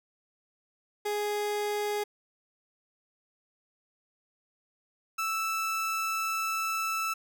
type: tone pair in turn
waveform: 30% pulse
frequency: 415.3 / 1318.5 Hz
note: G#4 / E6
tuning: 0 / 0 cents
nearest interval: octave + minor sixth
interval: 2000 cents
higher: second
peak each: -26 dBFS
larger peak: neither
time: 1.05-2.04 / 5.18-7.14 s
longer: second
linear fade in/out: 10 ms
effects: none